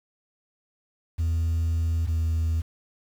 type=tone pair in turn; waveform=sine; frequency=82.41 / 81.32 Hz; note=E2 / E2; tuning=0 / -23 cents; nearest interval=unison; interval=23 cents; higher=first; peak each=-19 dBFS; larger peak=neither; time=1.18-2.07 / 2.07-2.62 s; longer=first; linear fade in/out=20 ms; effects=tanh soft clip ceiling -21 dBFS + 8-bit